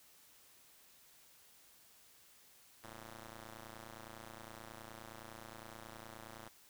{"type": "ring-modulated tone", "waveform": "5% pulse", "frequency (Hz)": 112.2, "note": "A2", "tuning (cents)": 34, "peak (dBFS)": -36, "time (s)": [2.83, 6.49], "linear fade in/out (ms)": 10, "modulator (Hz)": 434, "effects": ["white hiss -64 dBFS RMS until 6.69 s"]}